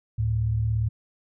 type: tone pair together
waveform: sine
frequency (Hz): 72.65 / 110.2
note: D2 / A2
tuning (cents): -18 / +3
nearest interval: perfect fifth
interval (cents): 721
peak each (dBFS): -29 / -22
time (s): 0.18-0.89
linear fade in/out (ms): 10
effects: none